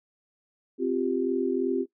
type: chord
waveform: sine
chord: C suspended fourth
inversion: none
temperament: equal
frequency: 261.6 / 349.2 / 392 Hz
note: C4 / F4 / G4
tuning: 0 / 0 / 0 cents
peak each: -28 dBFS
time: 0.78-1.86 s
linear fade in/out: 50 ms
effects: noise-tail reverb RT60 0.1 s tail -17 dB re dry